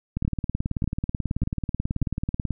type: two click trains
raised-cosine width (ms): 5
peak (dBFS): -13 / -13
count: 44 / 4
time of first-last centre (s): 0.17-2.507 / 0.25-2.025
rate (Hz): 18.4 / 1.69
effects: none